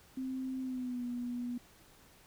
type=tone with pitch glide; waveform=sine; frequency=260.8 to 243.3 Hz; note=C4 to B3; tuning=-5 to -26 cents; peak=-35 dBFS; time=0.17-1.58 s; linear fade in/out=5 ms; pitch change=-121 cents; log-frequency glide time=0.61-1.04 s; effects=pink hiss -61 dBFS RMS until 2.26 s